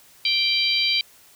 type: harmonic tone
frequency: 784 Hz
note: G5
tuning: in tune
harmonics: 3 / 4 / 5 / 6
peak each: -24 / -24 / -24 / -24 dBFS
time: 0.25-1.01 s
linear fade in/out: 2 ms
effects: white hiss -52 dBFS RMS until 1.35 s